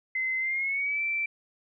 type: tone with pitch glide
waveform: sine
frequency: 2057 to 2336 Hz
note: C7 to D7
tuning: -30 to -10 cents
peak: -26 dBFS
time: 0.15-1.26 s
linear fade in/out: 5 ms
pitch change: +220 cents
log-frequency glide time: 0.39-1.02 s
effects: none